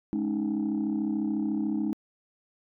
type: chord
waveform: sine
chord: Ab suspended fourth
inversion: none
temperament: equal with one note detuned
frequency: 210.9 / 277.2 / 311.1 Hz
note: Ab3 / Db4 / Eb4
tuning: +27 / 0 / 0 cents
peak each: -28 / -31 / -28 dBFS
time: 0.13-1.93 s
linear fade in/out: 0 ms
effects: tanh soft clip ceiling -21 dBFS